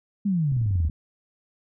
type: exponential sweep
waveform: sine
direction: down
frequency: 210 to 73.42 Hz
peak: -20 dBFS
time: 0.25-0.89 s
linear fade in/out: 10 ms
type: click train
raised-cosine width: 5 ms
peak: -24 dBFS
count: 9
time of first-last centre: 0.52-0.897 s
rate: 21.2 Hz
effects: none